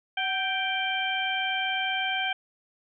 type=harmonic tone with a mistuned harmonic; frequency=784 Hz; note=G5; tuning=in tune; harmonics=1 / 2 / 3 / 4; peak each=-31 / -31 / -31 / -31 dBFS; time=0.17-2.33 s; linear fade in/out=5 ms; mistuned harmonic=1; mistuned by=-67 cents; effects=none